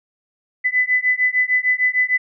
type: beating tone pair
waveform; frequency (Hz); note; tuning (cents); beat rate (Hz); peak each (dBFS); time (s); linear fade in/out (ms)
sine; 2000 / 2006.6; B6 / B6; +21 / +27; 6.6; -18; 0.64-2.18; 20
effects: none